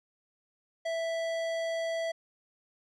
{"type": "tone with tanh clipping", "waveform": "sine", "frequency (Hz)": 659.3, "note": "E5", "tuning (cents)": 0, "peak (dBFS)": -32, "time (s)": [0.85, 2.12], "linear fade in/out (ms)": 10, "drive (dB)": 17, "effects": []}